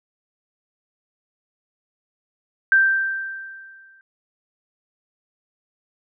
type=tone with exponential decay; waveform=sine; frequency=1568 Hz; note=G6; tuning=in tune; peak=-10 dBFS; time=2.72-4.01 s; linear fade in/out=1 ms; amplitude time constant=280 ms; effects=none